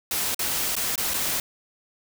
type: noise with dropouts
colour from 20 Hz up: white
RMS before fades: -26 dBFS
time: 0.11-1.4 s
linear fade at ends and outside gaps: 2 ms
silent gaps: 0.346-0.392 / 0.754-0.765 / 0.957-0.978 / 1.137-1.141 s
effects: none